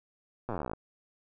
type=slowing click train; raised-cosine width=1 ms; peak=-21 dBFS; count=20; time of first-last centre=0.49-0.734 s; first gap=8 ms; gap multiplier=1.05; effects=none